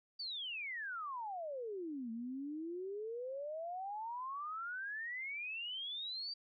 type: exponential two-way sweep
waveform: sine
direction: down then up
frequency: 4699 to 222.5 to 4699 Hz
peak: -40 dBFS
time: 0.19-6.34 s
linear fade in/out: 10 ms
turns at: 2.11 s
effects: none